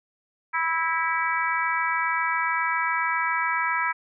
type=harmonic tone; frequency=327.3 Hz; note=E4; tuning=12 cents flat; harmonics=3 / 4 / 5 / 6 / 7; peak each=-27 / -28 / -29 / -30 / -30 dBFS; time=0.53-3.93 s; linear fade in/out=20 ms; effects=none